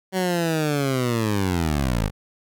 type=linear sweep; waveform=15% pulse; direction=down; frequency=190 to 47.78 Hz; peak=-14 dBFS; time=0.12-2.11 s; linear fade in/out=50 ms; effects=none